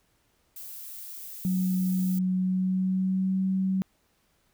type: noise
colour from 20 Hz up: violet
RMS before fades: -41 dBFS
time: 0.56-2.19 s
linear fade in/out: 5 ms
type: tone with pitch glide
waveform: sine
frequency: 185 to 189.65 Hz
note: F#3 to F#3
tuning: 0 to +43 cents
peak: -23 dBFS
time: 1.45-3.82 s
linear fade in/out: 0 ms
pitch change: +43 cents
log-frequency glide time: 2.36-3.41 s
effects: pink hiss -69 dBFS RMS until 4.53 s